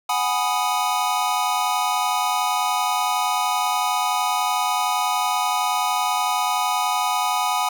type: chord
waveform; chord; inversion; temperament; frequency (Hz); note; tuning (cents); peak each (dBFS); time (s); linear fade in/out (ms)
square; G# minor seventh; third; equal; 740 / 830.6 / 987.8 / 1244.5; F#5 / G#5 / B5 / D#6; 0 / 0 / 0 / 0; -26; 0.09-7.69; 5
effects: none